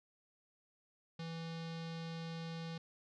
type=tone with low-pass filter; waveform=square; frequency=164.81 Hz; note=E3; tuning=in tune; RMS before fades=-44 dBFS; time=1.19-2.78 s; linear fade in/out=5 ms; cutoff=4300 Hz; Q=2.6; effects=none